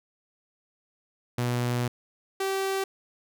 sawtooth tone pair in turn, 121.9 / 387 Hz, B2 / G4, -22 / -22 cents, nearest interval octave + minor sixth, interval 2000 cents, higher second, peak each -21 / -22 dBFS, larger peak first, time 1.38-1.88 / 2.4-2.84 s, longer first, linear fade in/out 5 ms, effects none

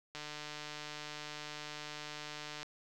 click train, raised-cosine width 0.2 ms, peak -26 dBFS, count 373, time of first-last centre 0.15-2.63 s, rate 150 Hz, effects none

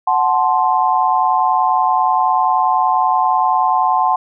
sine chord, F# diminished, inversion none, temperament equal with one note detuned, 740 / 870.4 / 1046.5 Hz, F#5 / A5 / C6, 0 / -19 / 0 cents, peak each -16 dBFS, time 0.07-4.16 s, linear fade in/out 5 ms, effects none

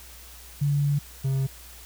sine / triangle tone pair in turn, 143.6 / 134.46 Hz, D3 / C3, -39 / +48 cents, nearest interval minor second, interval 113 cents, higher first, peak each -20 dBFS, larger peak neither, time 0.61-0.99 / 1.24-1.47 s, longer first, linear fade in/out 10 ms, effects added 60 Hz sine -47 dBFS peak until 1.85 s + white hiss -47 dBFS RMS until 1.85 s

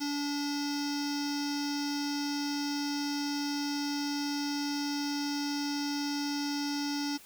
square tone with low-pass filter, 288 Hz, D4, 34 cents flat, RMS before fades -33 dBFS, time 0-7.18 s, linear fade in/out 20 ms, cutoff 5400 Hz, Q 7, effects white hiss -54 dBFS RMS until 7.25 s

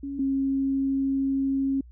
sine tone pair in turn, 278.1 / 271.3 Hz, C#4 / C#4, +6 / -37 cents, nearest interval unison, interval 43 cents, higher first, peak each -30 / -22 dBFS, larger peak second, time 0.03-0.19 / 0.19-1.81 s, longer second, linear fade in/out 5 ms, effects added 60 Hz sine -45 dBFS peak until 1.91 s

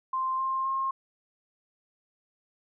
sine tone with pitch steps, 1046.5 / 1058 / 1069.7 Hz, C6 / C6 / C6, 0 / +19 / +38 cents, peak -26 dBFS, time 0.13-0.91 s, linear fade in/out 5 ms, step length 260 ms, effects none

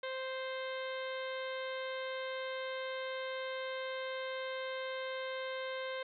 harmonic tone, 523 Hz, C5, 1 cent flat, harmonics 1 / 2 / 3 / 4 / 5 / 6 / 7 / 8, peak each -39 / -46 / -46 / -47 / -55 / -51 / -52 / -59 dBFS, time 0.03-6.03 s, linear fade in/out 5 ms, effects none

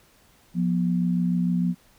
sine tone pair together, 176.5 / 243.1 Hz, F3 / B3, +19 / -27 cents, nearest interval tritone, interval 554 cents, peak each -21 / -27 dBFS, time 0.54-1.75 s, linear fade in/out 50 ms, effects pink hiss -58 dBFS RMS until 1.98 s

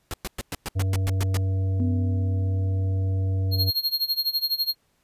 pink noise bursts, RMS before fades -30 dBFS, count 10, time 0.11-1.37 s, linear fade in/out 0 ms, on 27 ms, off 110 ms
harmonic tone, 95.3 Hz, G2, 48 cents flat, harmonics 1 / 3 / 5 / 7, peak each -21 / -38 / -40 / -45 dBFS, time 0.75-3.71 s, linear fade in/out 20 ms
sine tone with exponential decay, 250 Hz, B3, 21 cents sharp, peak -23 dBFS, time 1.8-3.41 s, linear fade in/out 0 ms, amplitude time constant 350 ms
square tone with tremolo, 4250 Hz, C8, 26 cents sharp, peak -20 dBFS, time 3.51-4.75 s, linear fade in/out 50 ms, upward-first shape sine, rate 12 Hz, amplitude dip 90%
effects pink hiss -68 dBFS RMS until 5.03 s + resampled to 32000 Hz

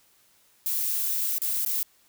violet noise with dropouts, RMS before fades -27 dBFS, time 0.66-1.83 s, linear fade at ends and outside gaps 2 ms, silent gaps 1.383-1.417 / 1.65-1.661 s, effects white hiss -62 dBFS RMS until 2.08 s

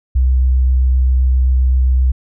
sine tone with vibrato, 64 Hz, C2, 38 cents flat, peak -9 dBFS, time 0.15-2.12 s, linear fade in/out 10 ms, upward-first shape square, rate 7.6 Hz, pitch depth 8 cents each way, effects none

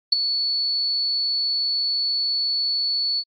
sine tone with ADSR envelope, 4433 Hz, C#8, 1 cent flat, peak -9 dBFS, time 0.12-3.24 s, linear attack 7 ms, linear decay 11 ms, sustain -11 dB, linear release 55 ms, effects AAC 32 kbps

